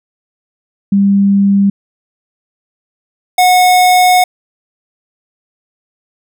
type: tone pair in turn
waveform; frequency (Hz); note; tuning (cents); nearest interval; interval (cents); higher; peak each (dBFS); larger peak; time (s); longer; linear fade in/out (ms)
sine / square; 198.7 / 729.7; G3 / F#5; +24 / -24; octave + major seventh; 2252; second; -6; neither; 0.92-1.7 / 3.38-4.24; second; 5
effects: none